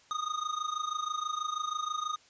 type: tone with amplitude modulation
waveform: square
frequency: 1236 Hz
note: D#6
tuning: 12 cents flat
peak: -29 dBFS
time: 0.11-2.16 s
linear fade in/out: 0 ms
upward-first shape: sine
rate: 26.2 Hz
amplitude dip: 80%
effects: white hiss -61 dBFS RMS until 2.29 s + resampled to 16000 Hz